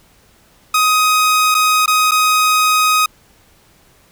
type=tone with dropouts; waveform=sawtooth; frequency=1255 Hz; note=D#6; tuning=15 cents sharp; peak=-7 dBFS; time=0.74-3.06 s; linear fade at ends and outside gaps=5 ms; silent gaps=1.545-1.548 / 1.86-1.877 / 2.111-2.117 s; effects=pink hiss -51 dBFS RMS until 4.11 s